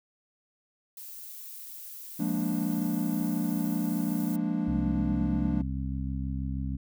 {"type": "noise", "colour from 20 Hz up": "violet", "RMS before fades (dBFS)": -43, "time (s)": [0.97, 4.36], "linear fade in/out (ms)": 2}
{"type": "chord", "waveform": "triangle", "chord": "Bb dominant seventh", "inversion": "second", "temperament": "equal", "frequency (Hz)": [174.61, 207.7, 233.1, 293.7], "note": ["F3", "Ab3", "Bb3", "D4"], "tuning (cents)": [0, 0, 0, 0], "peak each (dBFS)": -30, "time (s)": [2.19, 5.62], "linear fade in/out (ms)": 10}
{"type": "harmonic tone", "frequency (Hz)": 66.3, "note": "C2", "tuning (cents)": 23, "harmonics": [1, 2, 3, 4], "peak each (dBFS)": [-32, -35, -37, -38], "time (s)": [4.67, 6.77], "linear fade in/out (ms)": 10}
{"effects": []}